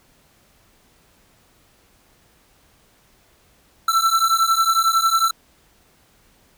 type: beating tone pair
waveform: square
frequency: 1331 / 1342 Hz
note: E6 / E6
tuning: +16 / +31 cents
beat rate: 11 Hz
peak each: -19 dBFS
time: 3.88-5.31 s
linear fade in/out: 5 ms
effects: pink hiss -57 dBFS RMS until 6.57 s